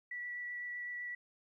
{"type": "tone with vibrato", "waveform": "sine", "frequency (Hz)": 1952, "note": "B6", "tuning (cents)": -21, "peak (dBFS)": -39, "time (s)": [0.11, 1.15], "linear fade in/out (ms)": 5, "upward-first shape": "triangle", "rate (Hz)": 7.9, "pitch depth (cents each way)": 11, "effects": ["13-bit"]}